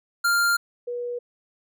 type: tone pair in turn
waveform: square / sine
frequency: 1396.9 / 484.3 Hz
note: F6 / B4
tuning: 0 / -34 cents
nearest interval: octave + tritone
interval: 1834 cents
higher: first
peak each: -19 / -27 dBFS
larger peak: first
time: 0.24-0.57 / 0.87-1.19 s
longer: first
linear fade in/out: 10 ms
effects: none

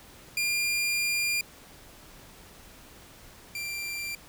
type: tone pair in turn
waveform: sawtooth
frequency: 2400 / 2367 Hz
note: D7 / D7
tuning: +37 / +13 cents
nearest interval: unison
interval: 24 cents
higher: first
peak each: -22 / -29 dBFS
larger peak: first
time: 0.37-1.41 / 3.55-4.15 s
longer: first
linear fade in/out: 2 ms
effects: pink hiss -51 dBFS RMS until 4.28 s

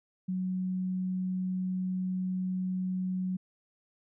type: tone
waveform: sine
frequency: 185 Hz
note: F#3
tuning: in tune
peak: -29 dBFS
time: 0.28-3.37 s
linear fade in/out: 10 ms
effects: none

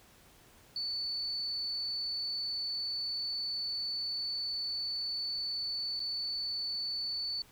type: tone with dropouts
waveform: sine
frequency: 4481 Hz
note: C#8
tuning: 18 cents sharp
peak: -33 dBFS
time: 0.76-7.42 s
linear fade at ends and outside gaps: 2 ms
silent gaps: 5.995-6.001 s
effects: pink hiss -60 dBFS RMS until 7.51 s

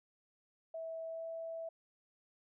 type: tone with pitch glide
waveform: sine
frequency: 652 to 656.9 Hz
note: E5 to E5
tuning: -19 to -6 cents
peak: -40 dBFS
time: 0.74-1.69 s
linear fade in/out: 5 ms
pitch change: +13 cents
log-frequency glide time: 1.06-1.25 s
effects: none

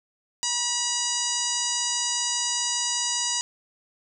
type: harmonic tone with a mistuned harmonic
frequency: 965 Hz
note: B5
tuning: 40 cents flat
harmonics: 1 / 2 / 3 / 4 / 5 / 6 / 7 / 8 / 9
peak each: -35 / -38 / -33 / -35 / -30 / -31 / -30 / -34 / -36 dBFS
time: 0.43-3.41 s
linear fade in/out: 0 ms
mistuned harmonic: 6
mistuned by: +29 cents
effects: none

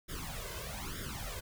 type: noise with flanger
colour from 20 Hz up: pink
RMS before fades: -41 dBFS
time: 0.08-1.41 s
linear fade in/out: 20 ms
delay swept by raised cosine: 0.57 to 1.97 ms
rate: 1.1 Hz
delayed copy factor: +0.95
effects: none

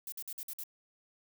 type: noise bursts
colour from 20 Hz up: violet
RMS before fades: -41 dBFS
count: 6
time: 0.07-0.637 s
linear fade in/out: 2 ms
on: 52 ms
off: 51 ms
effects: none

